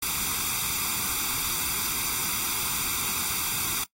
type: noise with comb filter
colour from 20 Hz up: white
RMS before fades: -28 dBFS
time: 0.02-3.84 s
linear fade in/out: 5 ms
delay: 0.84 ms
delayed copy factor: +0.85
effects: noise-tail reverb RT60 0.1 s tail -21 dB re dry + AAC 48 kbps